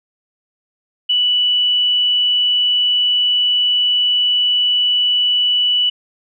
sine tone, 2960 Hz, F#7, in tune, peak -12 dBFS, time 1.09-5.9 s, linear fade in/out 10 ms, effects none

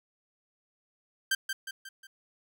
sawtooth tone with echo, 1568 Hz, G6, in tune, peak -21 dBFS, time 1.31-1.35 s, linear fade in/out 5 ms, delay 180 ms, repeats 4, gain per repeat -6 dB, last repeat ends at 2.07 s, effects none

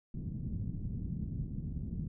white low-pass noise, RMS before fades -38 dBFS, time 0.14-2.08 s, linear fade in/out 5 ms, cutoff 190 Hz, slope 24 dB/octave, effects none

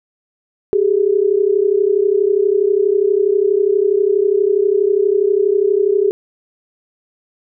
sine tone pair together, 387.5 / 419.8 Hz, G4 / G#4, -20 / +19 cents, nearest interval minor second, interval 139 cents, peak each -14 dBFS, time 0.73-6.11 s, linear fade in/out 0 ms, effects none

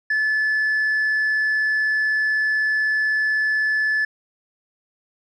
triangle tone with tanh clipping, 1732 Hz, A6, 28 cents flat, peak -18 dBFS, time 0.1-4.05 s, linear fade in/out 5 ms, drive 6 dB, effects none

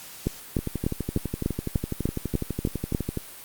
two click trains, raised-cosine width 3 ms, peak -10 / -14 dBFS, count 10 / 32, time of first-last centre 0.27-2.949 / 0.59-3.173 s, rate 3.36 / 12 Hz, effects white hiss -43 dBFS RMS until 3.44 s + Opus 48 kbps

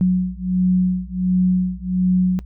sine beating tone pair, 182.6 / 184 Hz, F#3 / F#3, -23 / -9 cents, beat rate 1.4 Hz, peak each -18 dBFS, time 0.01-2.39 s, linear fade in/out 0 ms, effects noise-tail reverb RT60 0.1 s tail -21 dB re dry + added 60 Hz sine -33 dBFS peak until 2.45 s

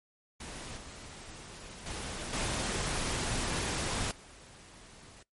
pink noise with level steps, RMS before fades -43 / -47 / -39 / -33 / -53 dBFS, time 0.4-5.23 s, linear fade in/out 5 ms, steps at 0.77 / 1.86 / 2.33 / 4.11 s, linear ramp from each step 2 ms, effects noise-tail reverb RT60 0.2 s tail -26 dB re dry + MP3 48 kbps

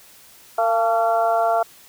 harmonic tone with a mistuned harmonic, 228.2 Hz, A#3, 37 cents flat, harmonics 2 / 3 / 4 / 5 / 6, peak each -28 / -17 / -26 / -29 / -26 dBFS, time 0.58-1.63 s, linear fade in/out 5 ms, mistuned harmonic 4, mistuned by -55 cents, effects white hiss -48 dBFS RMS until 1.88 s

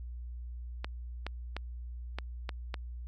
clicks, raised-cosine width 0.3 ms, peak -20 dBFS, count 6, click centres 0.845 / 1.266 / 1.566 / 2.186 / 2.492 / 2.742 s, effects added 60 Hz sine -39 dBFS peak until 3.07 s

